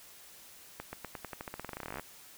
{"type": "accelerating click train", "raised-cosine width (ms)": 0.5, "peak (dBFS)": -24, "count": 25, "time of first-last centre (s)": [0.8, 1.996], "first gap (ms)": 130, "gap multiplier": 0.9, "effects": ["white hiss -54 dBFS RMS until 2.37 s"]}